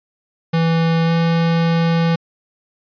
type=tone with pitch glide; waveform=square; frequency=164.81 to 166.44 Hz; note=E3 to E3; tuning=0 to +17 cents; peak=-14 dBFS; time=0.53-2.16 s; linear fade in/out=10 ms; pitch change=+17 cents; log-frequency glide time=1.05-1.11 s; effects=resampled to 11025 Hz